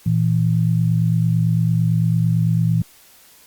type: tone pair together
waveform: sine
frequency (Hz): 115.87 / 164.81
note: A#2 / E3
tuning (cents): -10 / 0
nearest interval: tritone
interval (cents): 610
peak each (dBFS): -17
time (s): 0.06-2.82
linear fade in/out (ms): 5
effects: white hiss -49 dBFS RMS until 3.46 s + Opus 48 kbps